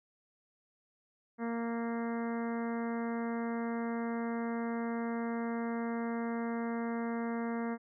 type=harmonic tone; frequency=232.1 Hz; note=A#3; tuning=7 cents flat; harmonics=1 / 2 / 3 / 4 / 5 / 6 / 7 / 8 / 9; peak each=-34 / -40 / -44 / -46 / -48 / -50 / -51 / -52 / -53 dBFS; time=1.38-7.78 s; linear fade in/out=50 ms; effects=none